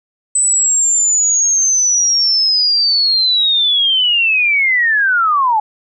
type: linear sweep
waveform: sine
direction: down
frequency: 8060 to 830.6 Hz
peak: -10 dBFS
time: 0.35-5.6 s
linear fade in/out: 5 ms
effects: none